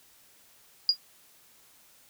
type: tone with exponential decay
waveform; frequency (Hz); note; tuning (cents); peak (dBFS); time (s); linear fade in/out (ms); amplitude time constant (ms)
sine; 4858; D#8; -42; -14; 0.89-0.97; 1; 17
effects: white hiss -59 dBFS RMS until 2.09 s